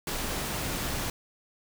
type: noise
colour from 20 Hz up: pink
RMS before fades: -32 dBFS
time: 0.07-1.1 s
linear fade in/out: 2 ms
effects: none